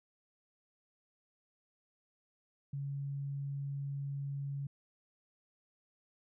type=tone; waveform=sine; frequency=140 Hz; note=C#3; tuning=18 cents sharp; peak=-36 dBFS; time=2.73-4.67 s; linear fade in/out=5 ms; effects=none